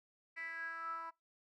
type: tone with band-pass filter sweep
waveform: 10% pulse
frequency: 329.6 Hz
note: E4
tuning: in tune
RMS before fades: -44 dBFS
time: 0.36-1.11 s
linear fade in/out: 20 ms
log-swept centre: 2100 to 1100 Hz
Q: 9.1
effects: noise-tail reverb RT60 0.2 s tail -23 dB re dry